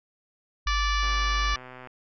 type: tone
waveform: sine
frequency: 51 Hz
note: G#1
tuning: 31 cents flat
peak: -25 dBFS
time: 0.66-1.55 s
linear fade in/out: 10 ms
type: harmonic tone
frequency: 583 Hz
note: D5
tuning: 13 cents flat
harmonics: 2 / 3 / 4 / 5 / 6 / 7 / 8 / 9 / 10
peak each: -28 / -32 / -34 / -36 / -38 / -39 / -40 / -41 / -42 dBFS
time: 0.67-1.56 s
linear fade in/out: 2 ms
type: click train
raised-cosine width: 0.5 ms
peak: -28 dBFS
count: 108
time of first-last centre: 1.03-1.873 s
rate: 127 Hz
effects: none